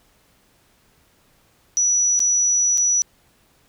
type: tone with dropouts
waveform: sine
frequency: 5890 Hz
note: F#8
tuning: 9 cents flat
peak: -15 dBFS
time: 1.77-3.02 s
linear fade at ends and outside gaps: 0 ms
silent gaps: 2.192-2.203 / 2.775-2.78 s
effects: pink hiss -59 dBFS RMS until 3.68 s